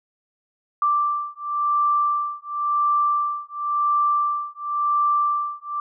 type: beating tone pair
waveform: sine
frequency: 1174.7 / 1175.64 Hz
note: D6 / D6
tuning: 0 / +1 cents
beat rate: 0.94 Hz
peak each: -22 dBFS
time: 0.82-5.8 s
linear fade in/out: 2 ms
effects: none